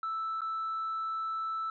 sine tone with dropouts, 1318.5 Hz, E6, in tune, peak -30 dBFS, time 0.03-1.7 s, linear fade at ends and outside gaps 2 ms, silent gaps 0.408-0.417 s, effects tanh soft clip ceiling -29 dBFS

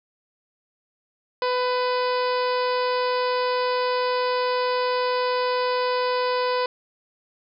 harmonic tone, 499.5 Hz, B4, 20 cents sharp, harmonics 1 / 2 / 3 / 4 / 5 / 6 / 7 / 8 / 9 / 10, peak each -23 / -25 / -34 / -37 / -37 / -40 / -42 / -39 / -38 / -39 dBFS, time 1.42-6.66 s, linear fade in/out 2 ms, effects none

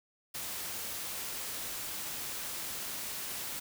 white noise, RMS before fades -39 dBFS, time 0.34-3.6 s, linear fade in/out 10 ms, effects none

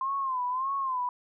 sine tone with vibrato, 1044 Hz, C6, 4 cents flat, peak -27 dBFS, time 0.01-1.09 s, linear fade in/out 2 ms, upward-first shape sine, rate 1.7 Hz, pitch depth 100 cents each way, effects none

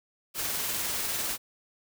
white noise with tremolo, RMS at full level -30 dBFS, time 0.34-1.38 s, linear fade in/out 50 ms, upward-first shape sine, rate 20 Hz, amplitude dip 25%, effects none

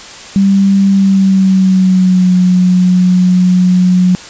sine tone with pitch glide, 196 to 181.82 Hz, G3 to F#3, 0 to -30 cents, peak -5 dBFS, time 0.36-4.15 s, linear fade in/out 0 ms, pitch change -130 cents, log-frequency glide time 0.9-2.34 s, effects white hiss -30 dBFS RMS until 4.29 s + resampled to 16000 Hz

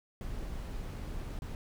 brown noise with dropouts, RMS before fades -39 dBFS, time 0.21-1.55 s, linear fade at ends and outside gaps 1 ms, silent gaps 1.39-1.42 s, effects none

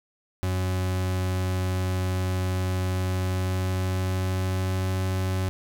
40% pulse tone with pitch glide, 92.5 to 93.74 Hz, F#2 to F#2, 0 to +23 cents, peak -23 dBFS, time 0.43-5.49 s, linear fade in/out 0 ms, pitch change +23 cents, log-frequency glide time 2.92-4.95 s, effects none

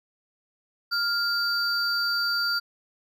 triangle tone pair together, 1400 / 4650 Hz, F6 / D8, +4 / -18 cents, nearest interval octave + major sixth, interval 2078 cents, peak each -24 / -25 dBFS, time 0.91-2.6 s, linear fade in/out 20 ms, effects none

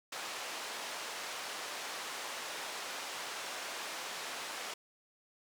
pink band-pass noise, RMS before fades -42 dBFS, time 0.12-4.74 s, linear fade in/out 5 ms, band 640 to 7800 Hz, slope 12 dB/octave, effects none

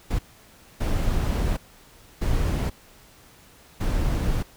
brown noise bursts at uneven times, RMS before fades -23 dBFS, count 4, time 0.1-0.19 / 0.8-1.57 / 2.21-2.7 / 3.8-4.43 s, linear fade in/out 10 ms, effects pink hiss -52 dBFS RMS until 4.56 s

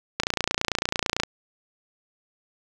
click train, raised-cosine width 0.2 ms, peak -5 dBFS, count 31, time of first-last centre 0.2-1.234 s, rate 29 Hz, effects none

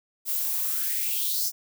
violet noise with high-pass filter sweep, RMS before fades -27 dBFS, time 0.25-1.52 s, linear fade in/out 50 ms, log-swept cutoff 510 to 5700 Hz, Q 4.4, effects none

